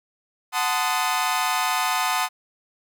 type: chord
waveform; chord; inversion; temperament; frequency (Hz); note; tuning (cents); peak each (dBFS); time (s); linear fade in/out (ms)
sawtooth; F# diminished seventh; none; equal with one note detuned; 740 / 880 / 1030.3 / 1244.5; F#5 / A5 / C6 / Eb6; 0 / 0 / -27 / 0; -23; 0.52-2.29; 50
effects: none